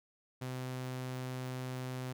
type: tone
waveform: sawtooth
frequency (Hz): 128.1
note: C3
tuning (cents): -36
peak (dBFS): -34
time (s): 0.41-2.13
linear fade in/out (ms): 10
effects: none